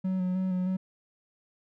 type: tone with vibrato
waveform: triangle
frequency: 185 Hz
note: F#3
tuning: in tune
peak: -24 dBFS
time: 0.04-0.77 s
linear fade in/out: 10 ms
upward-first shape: square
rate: 3.2 Hz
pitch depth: 21 cents each way
effects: none